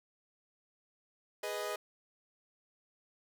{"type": "chord", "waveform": "sawtooth", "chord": "G# minor", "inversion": "none", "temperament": "equal", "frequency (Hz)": [415.3, 493.9, 622.3], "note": ["G#4", "B4", "D#5"], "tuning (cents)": [0, 0, 0], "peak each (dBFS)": [-37, -38, -35], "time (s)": [1.43, 1.76], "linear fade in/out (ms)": 5, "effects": []}